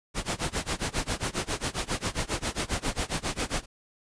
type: noise with tremolo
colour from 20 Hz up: pink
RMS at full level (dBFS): -27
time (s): 0.14-3.66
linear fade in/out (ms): 50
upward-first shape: sine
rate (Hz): 7.4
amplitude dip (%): 95
effects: resampled to 22050 Hz